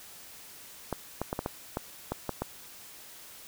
clicks, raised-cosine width 1 ms, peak -16 dBFS, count 9, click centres 0.927 / 1.216 / 1.329 / 1.391 / 1.461 / 1.771 / 2.12 / 2.293 / 2.42 s, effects white hiss -49 dBFS RMS until 3.47 s

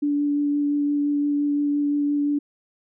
sine tone with vibrato, 289.8 Hz, D4, 23 cents flat, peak -19 dBFS, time 0.02-2.39 s, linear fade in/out 10 ms, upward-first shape sine, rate 5.8 Hz, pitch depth 9 cents each way, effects none

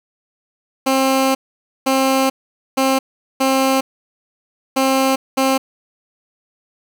15% pulse tone bursts at uneven times, 266.1 Hz, C4, 29 cents sharp, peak -7 dBFS, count 6, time 0.86-1.35 / 1.86-2.3 / 2.77-2.99 / 3.4-3.81 / 4.76-5.16 / 5.37-5.58 s, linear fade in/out 10 ms, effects none

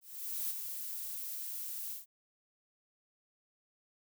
violet noise with ADSR envelope, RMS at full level -35 dBFS, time 0.01-2.06 s, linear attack 490 ms, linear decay 17 ms, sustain -6 dB, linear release 140 ms, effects none

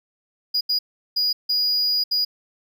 triangle tone bursts at uneven times, 4900 Hz, D#8, 27 cents flat, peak -17 dBFS, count 5, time 0.54-0.61 / 0.69-0.79 / 1.16-1.33 / 1.49-2.04 / 2.11-2.25 s, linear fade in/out 10 ms, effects none

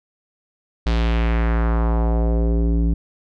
square tone with low-pass filter sweep, 57 Hz, A#1, 38 cents flat, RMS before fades -18 dBFS, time 0.86-2.94 s, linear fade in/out 5 ms, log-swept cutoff 4300 to 240 Hz, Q 1.7, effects none

